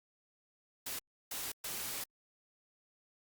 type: noise bursts at uneven times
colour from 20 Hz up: white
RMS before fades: -40 dBFS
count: 3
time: 0.86-0.99 / 1.31-1.52 / 1.64-2.04 s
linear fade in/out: 5 ms
effects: Opus 48 kbps